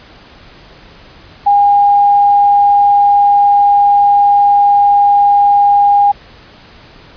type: tone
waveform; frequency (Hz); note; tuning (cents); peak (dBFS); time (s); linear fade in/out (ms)
sine; 812; G#5; -39; -5; 1.46-6.12; 10
effects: pink hiss -39 dBFS RMS until 7.16 s + resampled to 11025 Hz